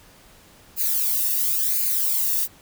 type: noise with flanger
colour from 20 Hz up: violet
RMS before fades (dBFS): -22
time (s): 0.76-2.48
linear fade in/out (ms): 50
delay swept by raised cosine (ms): 0.43 to 1.11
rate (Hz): 0.95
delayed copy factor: +0.75
effects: pink hiss -51 dBFS RMS until 2.61 s